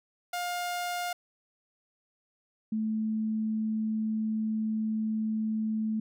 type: tone pair in turn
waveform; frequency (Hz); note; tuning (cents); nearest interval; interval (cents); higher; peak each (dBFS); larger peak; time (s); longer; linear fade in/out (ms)
sawtooth / sine; 708 / 218.3; F5 / A3; +23 / -13; octave + minor sixth; 2036; first; -27 / -27; neither; 0.33-1.13 / 2.72-6; second; 5
effects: none